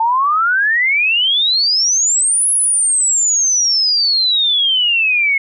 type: exponential two-way sweep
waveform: sine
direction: up then down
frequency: 880 to 10720 to 2162 Hz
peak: -11 dBFS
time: 0-5.38 s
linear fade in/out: 5 ms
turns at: 2.5 s
effects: none